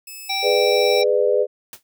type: tone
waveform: 5% pulse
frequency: 2600 Hz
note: E7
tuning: 24 cents flat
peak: -25 dBFS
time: 0.07-1.02 s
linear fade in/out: 5 ms
type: harmonic tone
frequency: 780 Hz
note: G5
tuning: 9 cents flat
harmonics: 1 / 3 / 5 / 7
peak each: -26 / -26 / -26 / -26 dBFS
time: 0.29-1.04 s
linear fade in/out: 10 ms
type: chord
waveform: sine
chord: G# diminished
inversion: none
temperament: just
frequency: 415.3 / 498.4 / 598 Hz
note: G#4 / B4 / D5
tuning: 0 / +16 / +31 cents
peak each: -19 / -18 / -21 dBFS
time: 0.42-1.47 s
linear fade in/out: 50 ms
type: noise with exponential decay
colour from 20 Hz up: white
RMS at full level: -32 dBFS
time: 1.73-1.83 s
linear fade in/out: 1 ms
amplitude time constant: 20 ms
effects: none